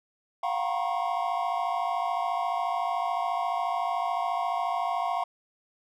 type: tone cluster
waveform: triangle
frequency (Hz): 702 / 756 / 937 / 972 / 1084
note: F5 / F#5 / A#5 / B5 / C#6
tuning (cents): +9 / +37 / +9 / -28 / -39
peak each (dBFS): -28 / -30 / -34 / -35 / -31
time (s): 0.43-5.24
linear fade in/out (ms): 5
effects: none